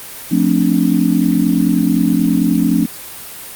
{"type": "chord", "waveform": "sine", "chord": "D minor seventh", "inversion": "first", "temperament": "just", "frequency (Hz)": [176.2, 220.2, 264.3, 293.7], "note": ["F3", "A3", "C4", "D4"], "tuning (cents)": [16, 2, 18, 0], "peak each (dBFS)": -16, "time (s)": [0.31, 2.86], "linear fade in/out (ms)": 10, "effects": ["white hiss -31 dBFS RMS until 3.55 s", "Opus 32 kbps"]}